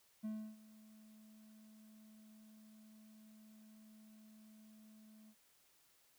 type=tone with ADSR envelope; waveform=triangle; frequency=216.3 Hz; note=A3; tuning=29 cents flat; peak=-37 dBFS; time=0.23-5.35 s; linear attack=20 ms; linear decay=310 ms; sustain=-20 dB; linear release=56 ms; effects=white hiss -72 dBFS RMS until 6.18 s